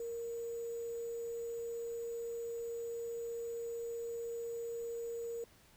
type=tone with sample-and-hold; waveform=sine; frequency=465.5 Hz; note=A#4; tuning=2 cents flat; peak=-38 dBFS; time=0-5.44 s; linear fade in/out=2 ms; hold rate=7350 Hz; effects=pink hiss -64 dBFS RMS until 5.76 s